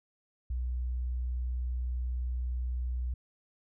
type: tone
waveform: sine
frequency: 61.74 Hz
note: B1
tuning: in tune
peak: -30 dBFS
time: 0.5-3.14 s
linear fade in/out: 5 ms
effects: none